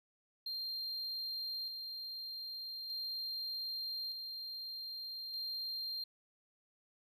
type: tone with tremolo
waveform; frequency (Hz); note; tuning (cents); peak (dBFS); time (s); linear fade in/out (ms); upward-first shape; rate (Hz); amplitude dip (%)
triangle; 4186; C8; 0; -37; 0.46-6.04; 5; square; 0.41; 35
effects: none